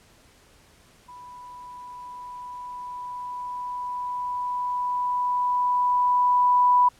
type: tone with level ramp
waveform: sine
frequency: 987.8 Hz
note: B5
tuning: in tune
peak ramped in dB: -41 to -14 dBFS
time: 1.08-6.89 s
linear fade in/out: 10 ms
effects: pink hiss -56 dBFS RMS until 6.99 s + low-pass 11000 Hz 12 dB/octave